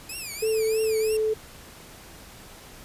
10% pulse tone with vibrato, 2484 Hz, D#7, 3 cents flat, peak -25 dBFS, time 0.09-1.17 s, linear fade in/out 5 ms, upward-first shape triangle, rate 3.1 Hz, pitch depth 210 cents each way
sine tone with pitch glide, 440 to 434.9 Hz, A4 to A4, 0 to -20 cents, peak -21 dBFS, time 0.42-1.34 s, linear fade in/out 10 ms, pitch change -20 cents, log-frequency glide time 0.87-1.12 s
effects pink hiss -46 dBFS RMS until 2.84 s + resampled to 32000 Hz

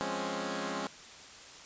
10% pulse chord, Db major seventh, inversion first, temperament equal, 174.61 / 207.7 / 261.6 / 277.2 Hz, F3 / Ab3 / C4 / Db4, 0 / 0 / 0 / 0 cents, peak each -33 / -30 / -32 / -30 dBFS, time 0.01-0.87 s, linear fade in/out 0 ms, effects white hiss -50 dBFS RMS until 1.65 s + resampled to 16000 Hz

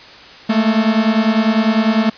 45% pulse beating tone pair, 215.6 / 225.6 Hz, A3 / A3, -35 / +44 cents, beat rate 10 Hz, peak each -15 dBFS, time 0.49-2.1 s, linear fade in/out 10 ms, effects white hiss -38 dBFS RMS until 2.17 s + resampled to 11025 Hz

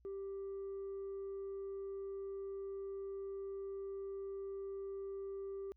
sine tone, 392 Hz, G4, in tune, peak -39 dBFS, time 0.05-5.72 s, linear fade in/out 0 ms, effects tanh soft clip ceiling -40 dBFS + added 60 Hz sine -66 dBFS peak until 5.76 s

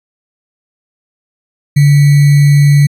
sine tone with sample-and-hold, 144.1 Hz, D3, 33 cents flat, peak -3 dBFS, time 1.76-2.87 s, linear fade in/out 10 ms, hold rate 2100 Hz, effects resampled to 32000 Hz

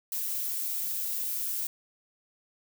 violet noise, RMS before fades -32 dBFS, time 0.12-1.67 s, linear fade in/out 2 ms, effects none

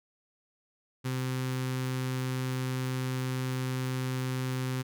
sawtooth tone with notch filter, 129 Hz, C3, 24 cents flat, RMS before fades -32 dBFS, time 1.04-4.83 s, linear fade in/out 20 ms, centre 660 Hz, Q 1.5, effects none

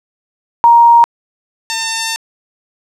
sine / 5% pulse tone pair in turn, 938 / 901 Hz, A#5 / A5, +11 / +41 cents, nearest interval minor second, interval 70 cents, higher first, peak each -3 dBFS, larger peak neither, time 0.64-1.04 / 1.7-2.16 s, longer second, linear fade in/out 0 ms, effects low-pass 8000 Hz 12 dB/octave + 7-bit

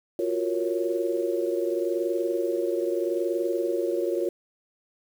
sine chord, Gb major seventh, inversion third, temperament equal, 349.2 / 370 / 466.2 / 554.4 Hz, F4 / Gb4 / Bb4 / Db5, 0 / 0 / 0 / 0 cents, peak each -27 / -31 / -30 / -30 dBFS, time 0.19-4.29 s, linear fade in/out 2 ms, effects 8-bit

